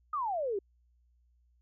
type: exponential sweep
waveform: sine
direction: down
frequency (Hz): 1276 to 375.1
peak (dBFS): -30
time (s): 0.13-0.59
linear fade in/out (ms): 5
effects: added 60 Hz sine -65 dBFS peak until 1.61 s